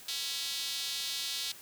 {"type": "tone with high-pass filter", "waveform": "square", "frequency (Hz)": 151, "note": "D3", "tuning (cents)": 48, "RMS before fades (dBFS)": -36, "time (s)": [0.08, 1.52], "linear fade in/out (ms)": 5, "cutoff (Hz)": 3800, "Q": 2.5, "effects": ["white hiss -51 dBFS RMS until 1.61 s"]}